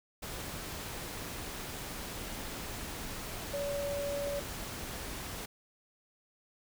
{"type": "tone in noise", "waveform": "sine", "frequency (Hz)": 569, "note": "C#5", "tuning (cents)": 45, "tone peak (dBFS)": -33, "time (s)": [3.53, 4.4], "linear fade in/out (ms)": 10, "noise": "pink", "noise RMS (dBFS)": -41, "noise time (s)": [0.22, 5.46], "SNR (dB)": 5, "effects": []}